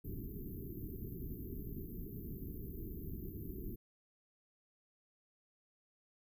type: band-stop noise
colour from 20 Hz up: pink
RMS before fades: -44 dBFS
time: 0.04-3.76 s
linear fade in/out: 10 ms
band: 420 to 13000 Hz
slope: 96 dB/octave
effects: resampled to 32000 Hz